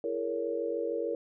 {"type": "chord", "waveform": "sine", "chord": "A# half-diminished seventh", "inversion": "second", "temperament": "just", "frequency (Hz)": [335.6, 419.5, 466.2, 559.4], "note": ["E4", "G#4", "A#4", "C#5"], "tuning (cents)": [31, 17, 0, 16], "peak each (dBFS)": [-37, -38, -32, -36], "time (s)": [0.04, 1.15], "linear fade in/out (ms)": 2, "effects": []}